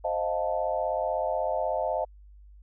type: chord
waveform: sine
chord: F dominant seventh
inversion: second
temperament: equal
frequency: 523.3 / 622.3 / 698.5 / 880 Hz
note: C5 / Eb5 / F5 / A5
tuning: 0 / 0 / 0 / 0 cents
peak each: -32 / -29 / -31 / -33 dBFS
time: 0.04-2.05 s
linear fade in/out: 10 ms
effects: added 50 Hz sine -48 dBFS peak until 2.62 s